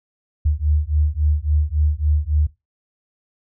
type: beating tone pair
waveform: sine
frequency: 73.6 / 77.2 Hz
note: D2 / D#2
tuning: +4 / -13 cents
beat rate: 3.6 Hz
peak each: -19 dBFS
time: 0.45-2.47 s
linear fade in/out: 10 ms
effects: noise-tail reverb RT60 0.2 s tail -17 dB re dry